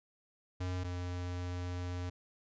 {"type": "tone pair in turn", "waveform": "square", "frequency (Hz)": [91, 89.23], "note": ["F#2", "F2"], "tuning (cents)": [-28, 38], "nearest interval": "unison", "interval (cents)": 34, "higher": "first", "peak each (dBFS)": [-35, -37], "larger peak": "first", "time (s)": [[0.6, 0.84], [0.84, 2.1]], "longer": "second", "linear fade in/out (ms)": 10, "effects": ["resampled to 16000 Hz"]}